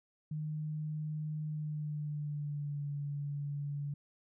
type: tone with pitch glide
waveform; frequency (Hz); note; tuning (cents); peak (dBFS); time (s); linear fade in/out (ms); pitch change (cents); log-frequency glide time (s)
sine; 153.2 to 143.77; D#3 to D3; -27 to -36; -35; 0.31-3.94; 5; -109; 1.45-2.89
effects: none

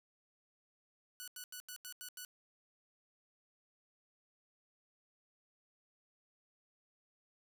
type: tone bursts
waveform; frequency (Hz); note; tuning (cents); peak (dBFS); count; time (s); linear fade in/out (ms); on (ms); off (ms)
5% pulse; 1480; F#6; 0; -34; 7; 1.2-2.249; 0; 77; 85
effects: none

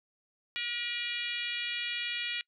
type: harmonic tone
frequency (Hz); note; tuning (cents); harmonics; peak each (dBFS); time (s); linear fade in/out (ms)
479.1; A#4; +47; 3 / 4 / 5 / 6 / 7 / 8 / 9; -45 / -40 / -37 / -38 / -40 / -45 / -48; 0.56-2.41; 0
effects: noise-tail reverb RT60 0.1 s tail -25 dB re dry

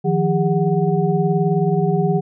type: tone cluster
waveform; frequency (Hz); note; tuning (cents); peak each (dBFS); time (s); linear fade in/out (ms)
sine; 156.2 / 175.1 / 403.4 / 739; D#3 / F3 / G4 / F#5; +7 / +5 / +50 / -2; -19 / -19 / -20 / -25; 0.04-2.21; 20
effects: none

